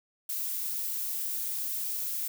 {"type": "noise", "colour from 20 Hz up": "violet", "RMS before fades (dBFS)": -33, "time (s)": [0.29, 2.28], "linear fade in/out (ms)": 5, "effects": []}